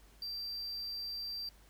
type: tone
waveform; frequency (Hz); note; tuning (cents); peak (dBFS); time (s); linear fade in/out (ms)
triangle; 4700; D8; +1; -37; 0.22-1.49; 2
effects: added 50 Hz sine -60 dBFS peak until 1.69 s + pink hiss -64 dBFS RMS until 1.69 s